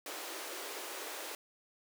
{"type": "high-pass noise", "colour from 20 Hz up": "pink", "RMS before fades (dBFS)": -43, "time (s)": [0.06, 1.35], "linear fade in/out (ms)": 2, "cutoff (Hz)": 320, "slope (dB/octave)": 48, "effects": []}